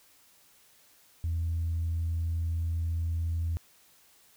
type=tone; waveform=sine; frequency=83 Hz; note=E2; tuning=12 cents sharp; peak=-26 dBFS; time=1.24-3.57 s; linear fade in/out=0 ms; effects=tanh soft clip ceiling -24 dBFS + white hiss -61 dBFS RMS until 4.36 s